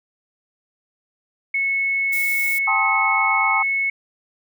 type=tone; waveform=sine; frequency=2198 Hz; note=C#7; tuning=15 cents flat; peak=-18 dBFS; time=1.54-3.9 s; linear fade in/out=5 ms
type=noise; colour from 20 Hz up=violet; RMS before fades=-29 dBFS; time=2.12-2.59 s; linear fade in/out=10 ms
type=chord; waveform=sine; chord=A half-diminished seventh; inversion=third; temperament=just; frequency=792 / 880 / 1056 / 1267.2 Hz; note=G5 / A5 / C6 / Eb6; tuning=+18 / 0 / +16 / +31 cents; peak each=-24 dBFS; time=2.67-3.63 s; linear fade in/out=10 ms
effects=none